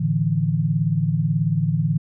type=chord; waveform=sine; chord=A suspended fourth; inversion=none; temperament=just; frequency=110 / 146.67 / 165 Hz; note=A2 / D3 / E3; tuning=0 / -2 / +2 cents; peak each=-25 / -21 / -21 dBFS; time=0-1.98 s; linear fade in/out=10 ms; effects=none